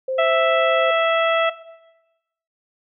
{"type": "tone", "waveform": "sine", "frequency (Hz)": 523.3, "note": "C5", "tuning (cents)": 0, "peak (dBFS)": -21, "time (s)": [0.08, 0.91], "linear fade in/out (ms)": 5}
{"type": "harmonic tone", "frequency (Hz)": 659.3, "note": "E5", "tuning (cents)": 0, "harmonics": [1, 2, 3, 4, 5], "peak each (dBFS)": [-16, -22, -26, -28, -30], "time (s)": [0.18, 1.5], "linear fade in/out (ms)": 10}
{"effects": ["noise-tail reverb RT60 1.0 s tail -17 dB re dry"]}